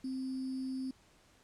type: tone with sample-and-hold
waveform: sine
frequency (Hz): 261.6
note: C4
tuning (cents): 0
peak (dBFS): -35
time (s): 0.04-0.91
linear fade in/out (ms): 5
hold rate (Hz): 4900
effects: pink hiss -65 dBFS RMS until 1.43 s + low-pass 9000 Hz 12 dB/octave